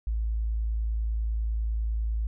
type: tone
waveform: sine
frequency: 55 Hz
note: A1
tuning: in tune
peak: -25 dBFS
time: 0.07-2.27 s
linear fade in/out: 0 ms
effects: none